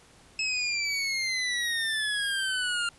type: exponential sweep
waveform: 25% pulse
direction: down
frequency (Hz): 2600 to 1393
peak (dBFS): -23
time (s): 0.39-2.89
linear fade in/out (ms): 2
effects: pink hiss -56 dBFS RMS until 2.98 s + resampled to 24000 Hz